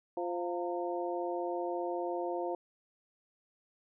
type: harmonic tone with a mistuned harmonic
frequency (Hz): 174.61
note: F3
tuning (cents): 0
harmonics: 2 / 3 / 4 / 5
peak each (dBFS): -36 / -38 / -38 / -42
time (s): 0.17-2.55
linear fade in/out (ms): 2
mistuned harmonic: 5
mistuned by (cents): +75
effects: none